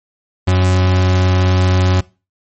40% pulse tone, 92 Hz, F#2, 9 cents flat, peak -9 dBFS, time 0.47-2.01 s, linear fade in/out 10 ms, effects noise-tail reverb RT60 0.3 s tail -21 dB re dry + MP3 32 kbps

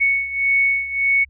sine beating tone pair, 2217 / 2218.7 Hz, C#7 / C#7, 0 / +1 cents, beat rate 1.7 Hz, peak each -17 / -21 dBFS, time 0-1.25 s, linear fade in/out 20 ms, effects added 69 Hz sine -46 dBFS peak until 1.29 s

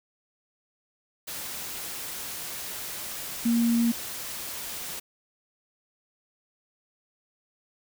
sine tone in noise, 233.5 Hz, A#3, 3 cents sharp, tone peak -20 dBFS, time 3.45-3.92 s, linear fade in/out 10 ms, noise white, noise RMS -36 dBFS, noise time 1.27-5 s, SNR +13 dB, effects none

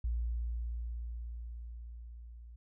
sine tone with level ramp, 58.27 Hz, A#1, in tune, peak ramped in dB -30 to -48 dBFS, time 0.04-2.56 s, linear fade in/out 5 ms, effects none

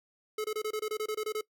square tone bursts, 430 Hz, A4, 40 cents flat, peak -31 dBFS, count 12, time 0.38-1.411 s, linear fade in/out 5 ms, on 63 ms, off 25 ms, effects noise-tail reverb RT60 0.1 s tail -21 dB re dry

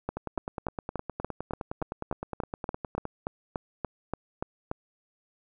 two click trains, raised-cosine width 1 ms, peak -16 / -19 dBFS, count 17 / 29, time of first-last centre 0.09-4.714 / 0.17-3.054 s, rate 3.46 / 9.71 Hz, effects none

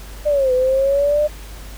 sine linear two-way sweep, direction down then up, 605 to 502 to 605 Hz, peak -13 dBFS, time 0.25-1.28 s, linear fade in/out 20 ms, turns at 0.53 s, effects added 50 Hz sine -33 dBFS peak until 1.77 s + pink hiss -40 dBFS RMS until 1.77 s

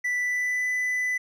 triangle tone with pitch glide, 1975.5 to 1997.3 Hz, B6 to B6, 0 to +19 cents, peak -22 dBFS, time 0.04-1.18 s, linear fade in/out 10 ms, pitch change +19 cents, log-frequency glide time 0.18-0.66 s, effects none

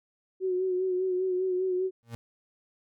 sine tone with vibrato, 370 Hz, F#4, in tune, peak -25 dBFS, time 0.4-1.91 s, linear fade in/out 50 ms, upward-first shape sine, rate 5 Hz, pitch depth 37 cents each way
35% pulse tone with exponential growth, 116.54 Hz, A#2, in tune, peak -32 dBFS, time 2.03-2.15 s, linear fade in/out 0 ms, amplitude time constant 26 ms
effects none

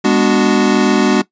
square chord, G# half-diminished seventh, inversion none, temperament equal with one note detuned, 204.4 / 246.9 / 293.7 / 370 Hz, G#3 / B3 / D4 / F#4, -27 / 0 / 0 / 0 cents, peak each -16 dBFS, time 0.04-1.22 s, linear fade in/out 10 ms, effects noise-tail reverb RT60 0.1 s tail -18 dB re dry + resampled to 16000 Hz

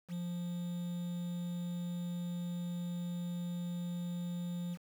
triangle tone with quantisation, 174.8 Hz, F3, 2 cents sharp, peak -34 dBFS, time 0.08-4.78 s, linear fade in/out 50 ms, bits 9, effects none

